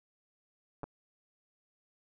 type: clicks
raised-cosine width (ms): 1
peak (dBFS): -26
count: 2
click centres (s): 0.833 / 0.84
effects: none